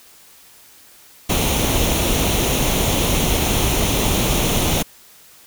pink noise with comb filter, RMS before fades -18 dBFS, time 1.29-4.83 s, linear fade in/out 10 ms, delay 0.31 ms, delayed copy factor +0.55, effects white hiss -47 dBFS RMS until 5.46 s

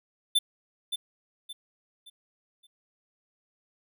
square tone with echo, 3539 Hz, A7, 9 cents sharp, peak -20 dBFS, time 0.35-0.39 s, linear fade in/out 10 ms, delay 570 ms, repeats 4, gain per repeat -9 dB, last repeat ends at 2.67 s, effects none

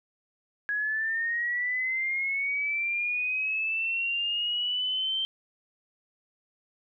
sine linear sweep, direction up, 1661.2 to 3136 Hz, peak -26 dBFS, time 0.69-5.25 s, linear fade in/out 0 ms, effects none

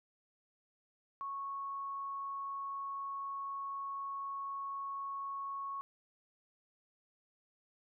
sine tone, 1104 Hz, C#6, 7 cents flat, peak -38 dBFS, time 1.21-5.81 s, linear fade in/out 0 ms, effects none

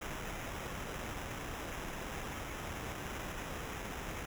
pink noise with sample-and-hold, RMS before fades -42 dBFS, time 0.01-4.26 s, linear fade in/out 10 ms, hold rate 4410 Hz, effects none

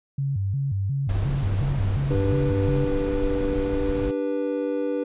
sine tone with vibrato, 116.3 Hz, A#2, 4 cents flat, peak -22 dBFS, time 0.18-2.85 s, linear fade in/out 5 ms, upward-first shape square, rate 2.8 Hz, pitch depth 300 cents each way
brown noise, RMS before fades -28 dBFS, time 1.09-4.11 s, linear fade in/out 2 ms
triangle chord, G major, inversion second, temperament just, 294 / 392 / 490 Hz, D4 / G4 / B4, +2 / 0 / -14 cents, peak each -25 / -30 / -24 dBFS, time 2.1-5.04 s, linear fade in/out 10 ms
effects resampled to 8000 Hz

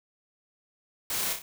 white noise with echo, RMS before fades -31 dBFS, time 1.1-1.33 s, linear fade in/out 2 ms, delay 30 ms, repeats 3, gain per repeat -5 dB, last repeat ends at 1.42 s, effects none

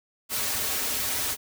white noise with comb filter, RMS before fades -28 dBFS, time 0.29-1.37 s, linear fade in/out 50 ms, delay 5.8 ms, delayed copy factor -0.9, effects none

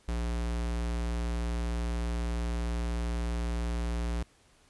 square tone, 58.4 Hz, A#1, 4 cents sharp, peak -30 dBFS, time 0.08-4.23 s, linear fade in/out 5 ms, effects pink hiss -63 dBFS RMS until 4.69 s + resampled to 24000 Hz

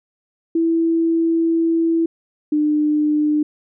sine tone pair in turn, 330 / 300.6 Hz, E4 / D4, +2 / +40 cents, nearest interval major second, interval 162 cents, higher first, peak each -14 dBFS, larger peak neither, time 0.55-2.06 / 2.52-3.43 s, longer first, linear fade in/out 5 ms, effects none

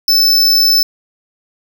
square tone, 5274 Hz, E8, in tune, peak -8 dBFS, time 0.08-0.83 s, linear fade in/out 2 ms, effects none

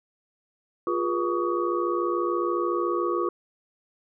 sine tone cluster, 350 / 410.1 / 484.2 / 1129 / 1236 Hz, F4 / G#4 / B4 / C#6 / D#6, +4 / -22 / -34 / +31 / -12 cents, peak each -26 / -32 / -31 / -29 / -34 dBFS, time 0.87-3.29 s, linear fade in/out 2 ms, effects none

